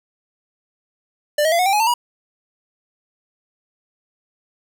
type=tone with pitch steps; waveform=square; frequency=593 / 635.6 / 681.2 / 730.1 / 782.5 / 838.6 / 898.8 / 963.3 Hz; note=D5 / D#5 / F5 / F#5 / G5 / G#5 / A5 / B5; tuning=+17 / +37 / -43 / -23 / -3 / +17 / +37 / -43 cents; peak=-15 dBFS; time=1.38-1.94 s; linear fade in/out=5 ms; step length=70 ms; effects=none